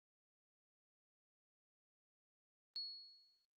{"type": "tone with exponential decay", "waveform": "sine", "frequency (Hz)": 4351, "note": "C#8", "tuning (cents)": -33, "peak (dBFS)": -40, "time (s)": [2.76, 3.45], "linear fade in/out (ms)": 0, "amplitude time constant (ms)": 150, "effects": ["noise-tail reverb RT60 0.1 s tail -25 dB re dry", "Opus 24 kbps"]}